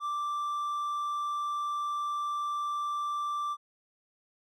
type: tone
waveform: triangle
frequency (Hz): 1174.7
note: D6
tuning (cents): 0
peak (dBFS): -28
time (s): 0-3.57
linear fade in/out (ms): 50
effects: none